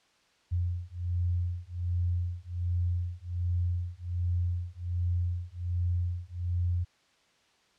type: beating tone pair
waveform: sine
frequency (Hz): 87.31 / 88.61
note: F2 / F2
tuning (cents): 0 / +26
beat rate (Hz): 1.3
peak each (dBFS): -31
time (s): 0.51-6.85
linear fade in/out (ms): 20
effects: white hiss -66 dBFS RMS until 7.78 s + low-pass 5000 Hz 12 dB/octave